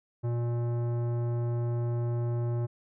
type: tone with tanh clipping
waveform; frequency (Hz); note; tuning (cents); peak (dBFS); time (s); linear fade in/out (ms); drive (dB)
sine; 119; A#2; +36; -29; 0.23-2.67; 20; 15
effects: none